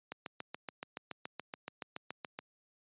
click train, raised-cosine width 0.3 ms, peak -24 dBFS, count 17, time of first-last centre 0.12-2.39 s, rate 7.05 Hz, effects high-pass 150 Hz 12 dB/octave + resampled to 8000 Hz

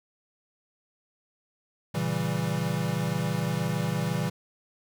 square chord, A# diminished seventh, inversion none, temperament equal, 116.54 / 138.59 / 164.81 / 196 Hz, A#2 / C#3 / E3 / G3, 0 / 0 / 0 / 0 cents, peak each -34 / -33 / -30 / -34 dBFS, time 1.94-4.3 s, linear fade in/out 10 ms, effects 10-bit

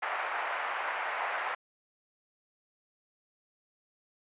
pink band-pass noise, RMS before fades -34 dBFS, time 0.02-1.55 s, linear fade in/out 10 ms, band 680 to 2200 Hz, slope 24 dB/octave, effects resampled to 8000 Hz

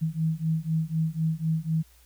sine beating tone pair, 158.2 / 162.2 Hz, D#3 / E3, +29 / -28 cents, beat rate 4 Hz, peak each -27 dBFS, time 0.01-1.83 s, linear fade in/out 20 ms, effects added 60 Hz sine -56 dBFS peak until 2.05 s + white hiss -60 dBFS RMS until 2.05 s

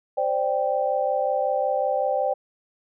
sine chord, C suspended second, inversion none, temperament just, 523.3 / 588.7 / 784.9 Hz, C5 / D5 / G5, 0 / +4 / +2 cents, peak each -25 dBFS, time 0.17-2.34 s, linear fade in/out 10 ms, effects none

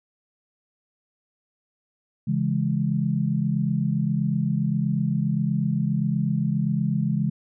sine chord, C# minor, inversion none, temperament just, 138.59 / 166.31 / 207.9 Hz, C#3 / E3 / G#3, 0 / +16 / +2 cents, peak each -25 dBFS, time 2.27-7.3 s, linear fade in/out 10 ms, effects none

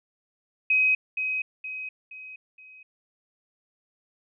sine tone with echo, 2528 Hz, D#7, 27 cents sharp, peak -18 dBFS, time 0.7-0.95 s, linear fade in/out 5 ms, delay 470 ms, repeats 4, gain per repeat -7 dB, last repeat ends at 2.83 s, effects none

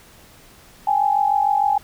sine tone pair together, 799.4 / 846 Hz, G5 / G#5, +34 / +32 cents, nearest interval minor second, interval 98 cents, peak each -18 dBFS, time 0.87-1.78 s, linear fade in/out 5 ms, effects pink hiss -48 dBFS RMS until 1.83 s

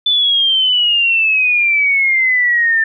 sine exponential sweep, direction down, 3520 to 1778 Hz, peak -10 dBFS, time 0.06-2.84 s, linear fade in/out 5 ms, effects none

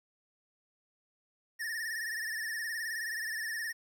square tone with vibrato, 1800 Hz, A6, 39 cents sharp, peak -35 dBFS, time 1.59-3.73 s, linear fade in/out 20 ms, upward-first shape sine, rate 19 Hz, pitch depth 82 cents each way, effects 11-bit

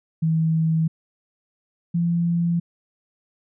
sine tone pair in turn, 161 / 170.57 Hz, E3 / F3, -41 / -41 cents, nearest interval minor second, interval 100 cents, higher second, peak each -17 / -18 dBFS, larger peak first, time 0.22-0.88 / 1.94-2.6 s, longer neither, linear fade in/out 10 ms, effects none

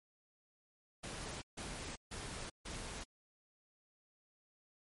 pink noise bursts, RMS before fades -45 dBFS, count 4, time 1.03-3.04 s, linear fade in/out 10 ms, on 390 ms, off 150 ms, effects MP3 48 kbps

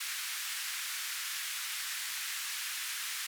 pink band-pass noise, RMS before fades -38 dBFS, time 0-3.27 s, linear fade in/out 10 ms, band 1500 to 15000 Hz, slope 24 dB/octave, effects none

